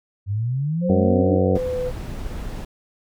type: exponential sweep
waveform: sine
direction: up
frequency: 95.7 to 318.8 Hz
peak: -20 dBFS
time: 0.26-1.39 s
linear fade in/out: 50 ms
type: tone with pitch glide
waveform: sine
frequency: 523.3 to 502 Hz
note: C5 to B4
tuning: 0 to +28 cents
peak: -22 dBFS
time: 0.81-1.92 s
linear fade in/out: 50 ms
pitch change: -72 cents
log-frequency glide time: 1.14-1.79 s
type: harmonic tone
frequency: 93.2 Hz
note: F#2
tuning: 13 cents sharp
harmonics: 1 / 2 / 3 / 4 / 5 / 6 / 7 / 8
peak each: -21 / -22 / -25 / -26 / -23 / -30 / -34 / -31 dBFS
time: 0.89-1.58 s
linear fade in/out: 10 ms
type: noise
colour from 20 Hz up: brown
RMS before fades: -30 dBFS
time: 1.55-2.65 s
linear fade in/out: 5 ms
effects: none